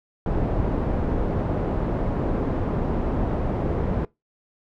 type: low-pass noise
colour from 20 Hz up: pink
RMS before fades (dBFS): -24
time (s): 0.26-4.05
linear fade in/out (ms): 2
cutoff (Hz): 660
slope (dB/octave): 12
effects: noise-tail reverb RT60 0.2 s tail -22 dB re dry